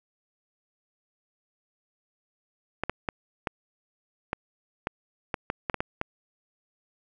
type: clicks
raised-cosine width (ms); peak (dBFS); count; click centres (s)
0.5; -12; 12; 2.836 / 2.896 / 3.088 / 3.472 / 4.331 / 4.871 / 5.342 / 5.501 / 5.698 / 5.743 / 5.805 / 6.014
effects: none